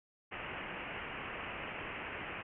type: low-pass noise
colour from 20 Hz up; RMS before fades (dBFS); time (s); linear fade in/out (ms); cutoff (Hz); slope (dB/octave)
white; -43; 0.31-2.43; 20; 2900; 96
effects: none